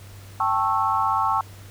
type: chord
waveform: sine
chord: A dominant seventh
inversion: third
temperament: equal with one note detuned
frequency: 784 / 880 / 1096.6 / 1318.5 Hz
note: G5 / A5 / C#6 / E6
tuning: 0 / 0 / -19 / 0 cents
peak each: -26 / -24 / -23 / -26 dBFS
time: 0.4-1.41 s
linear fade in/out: 2 ms
effects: added 98 Hz sine -41 dBFS peak until 1.7 s + pink hiss -48 dBFS RMS until 1.7 s